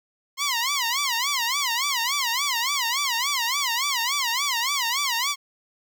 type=tone with vibrato; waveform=10% pulse; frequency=1032 Hz; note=C6; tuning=24 cents flat; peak=-14 dBFS; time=0.37-5.36 s; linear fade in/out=50 ms; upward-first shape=sine; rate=3.5 Hz; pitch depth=210 cents each way; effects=none